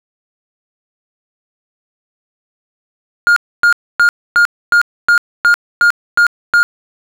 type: tone bursts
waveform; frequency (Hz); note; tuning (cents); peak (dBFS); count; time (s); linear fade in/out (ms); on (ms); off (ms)
triangle; 1417; F6; +25; -4; 10; 3.27-6.63; 0; 93; 270
effects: 7-bit